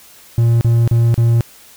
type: tone bursts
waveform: triangle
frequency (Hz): 116.7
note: A#2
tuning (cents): +2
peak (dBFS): -7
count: 4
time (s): 0.38-1.408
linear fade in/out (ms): 0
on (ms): 230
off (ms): 36
effects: white hiss -43 dBFS RMS until 1.76 s